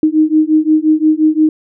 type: beating tone pair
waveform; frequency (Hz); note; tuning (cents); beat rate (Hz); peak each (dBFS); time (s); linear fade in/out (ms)
sine; 308.1 / 313.8; D#4 / D#4; -17 / +15; 5.7; -11; 0.03-1.49; 2
effects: none